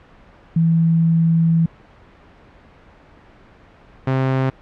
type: tone pair in turn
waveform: sine / sawtooth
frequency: 164.81 / 132.01 Hz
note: E3 / C3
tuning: 0 / +16 cents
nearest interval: major third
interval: 384 cents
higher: first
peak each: -12 dBFS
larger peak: neither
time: 0.56-1.66 / 4.07-4.5 s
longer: first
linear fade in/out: 5 ms
effects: pink hiss -47 dBFS RMS until 4.61 s + low-pass 2000 Hz 12 dB/octave